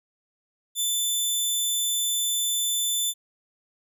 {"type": "tone", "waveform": "15% pulse", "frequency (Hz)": 3520, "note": "A7", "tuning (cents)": 0, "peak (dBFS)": -16, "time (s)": [0.75, 3.14], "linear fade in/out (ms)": 50, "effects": []}